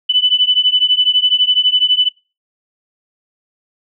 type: beating tone pair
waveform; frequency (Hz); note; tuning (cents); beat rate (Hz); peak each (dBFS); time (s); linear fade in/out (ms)
sine; 2989 / 3001; F#7 / F#7; +17 / +24; 12; -13; 0.09-2.09; 10
effects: noise-tail reverb RT60 0.3 s tail -23 dB re dry